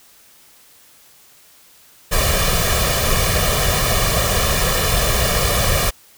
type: noise with comb filter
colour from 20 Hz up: pink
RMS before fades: -17 dBFS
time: 2.11-5.91 s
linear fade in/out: 20 ms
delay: 1.7 ms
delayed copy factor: +0.75
effects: white hiss -49 dBFS RMS until 6.17 s